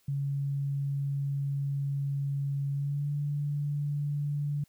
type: tone with pitch glide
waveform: sine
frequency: 140 to 145.27 Hz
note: C#3 to D3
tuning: +18 to -19 cents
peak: -28 dBFS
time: 0.08-4.64 s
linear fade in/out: 5 ms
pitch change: +63 cents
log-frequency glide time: 2.72-3.11 s
effects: white hiss -68 dBFS RMS until 4.68 s